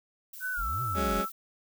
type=noise; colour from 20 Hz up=violet; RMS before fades=-44 dBFS; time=0.33-1.32 s; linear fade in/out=5 ms
type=tone with pitch glide; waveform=sine; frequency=1500 to 1321 Hz; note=F#6 to E6; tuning=+23 to +3 cents; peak=-30 dBFS; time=0.4-1.3 s; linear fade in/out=50 ms; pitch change=-220 cents; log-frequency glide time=0.53-0.65 s
type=exponential two-way sweep; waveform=triangle; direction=up then down; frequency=34.65 to 130.81 to 39.61 Hz; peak=-31 dBFS; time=0.57-1.21 s; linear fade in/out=20 ms; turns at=0.82 s
type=chord; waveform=20% pulse; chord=F# suspended second; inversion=none; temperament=just; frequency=185 / 208.1 / 277.5 Hz; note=F#3 / G#3 / C#4; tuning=0 / +4 / +2 cents; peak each=-29 / -27 / -32 dBFS; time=0.94-1.26 s; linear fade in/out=50 ms
effects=none